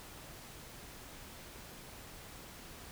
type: silence
effects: pink hiss -51 dBFS RMS until 2.91 s